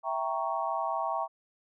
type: chord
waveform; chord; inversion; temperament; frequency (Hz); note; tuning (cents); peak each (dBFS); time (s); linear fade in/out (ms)
sine; E diminished seventh; none; equal; 659.3 / 784 / 932.3 / 1108.7; E5 / G5 / Bb5 / Db6; 0 / 0 / 0 / 0; -34; 0.03-1.28; 50
effects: none